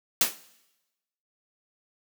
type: noise with exponential decay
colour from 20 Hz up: white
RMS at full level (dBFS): -17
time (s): 0.21-0.38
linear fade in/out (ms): 2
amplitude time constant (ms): 35
effects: noise-tail reverb RT60 1.0 s tail -19 dB re dry + high-pass 200 Hz 12 dB/octave